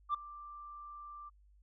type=tone with ADSR envelope; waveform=sine; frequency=1179 Hz; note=D6; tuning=6 cents sharp; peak=-26 dBFS; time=0.09-1.3 s; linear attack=52 ms; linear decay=6 ms; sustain=-20 dB; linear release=20 ms; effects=tanh soft clip ceiling -27 dBFS + added 50 Hz sine -61 dBFS peak until 1.62 s